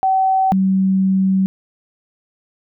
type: tone pair in turn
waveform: sine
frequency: 763 / 190.75 Hz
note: G5 / G3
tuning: -47 / -47 cents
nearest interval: 2 octaves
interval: 2400 cents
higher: first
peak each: -12 dBFS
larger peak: neither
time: 0.03-0.52 / 0.52-1.46 s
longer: second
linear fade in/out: 0 ms
effects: none